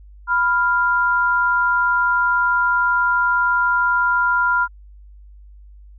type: tone pair together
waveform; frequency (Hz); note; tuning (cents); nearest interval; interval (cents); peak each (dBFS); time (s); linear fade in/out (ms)
sine; 987.8 / 1397; B5 / F6; 0 / 0; tritone; 600; -19 / -16; 0.27-4.68; 50
effects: added 50 Hz sine -40 dBFS peak until 5.98 s